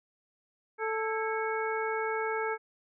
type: harmonic tone with a mistuned harmonic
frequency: 440.9 Hz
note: A4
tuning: 4 cents sharp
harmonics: 1 / 2 / 3 / 4 / 5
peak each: -32 / -35 / -37 / -38 / -39 dBFS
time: 0.78-2.58 s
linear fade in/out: 50 ms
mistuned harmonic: 4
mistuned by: -130 cents
effects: none